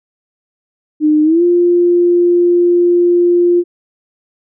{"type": "tone with pitch glide", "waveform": "sine", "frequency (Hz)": [304.6, 349.9], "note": ["D#4", "F4"], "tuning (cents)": [-37, 3], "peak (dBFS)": -7, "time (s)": [1, 3.64], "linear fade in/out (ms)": 50, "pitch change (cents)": 240, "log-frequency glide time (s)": [1.23, 1.43], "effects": []}